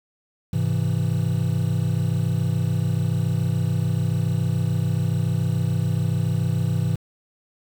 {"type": "chord", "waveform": "triangle", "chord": "Ab augmented", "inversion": "none", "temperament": "equal", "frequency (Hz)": [103.83, 130.81, 164.81], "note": ["Ab2", "C3", "E3"], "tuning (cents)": [0, 0, 0], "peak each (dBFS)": -22, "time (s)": [0.53, 6.96], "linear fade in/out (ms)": 5, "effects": ["7-bit"]}